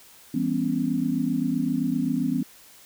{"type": "chord", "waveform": "sine", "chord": "C# half-diminished seventh", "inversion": "first", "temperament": "just", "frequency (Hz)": [166.31, 199.57, 249.5, 277.2], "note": ["E3", "G3", "B3", "C#4"], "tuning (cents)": [16, 31, 18, 0], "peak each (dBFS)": [-30, -31, -25, -27], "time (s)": [0.34, 2.43], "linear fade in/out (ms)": 5, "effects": ["white hiss -51 dBFS RMS until 2.85 s"]}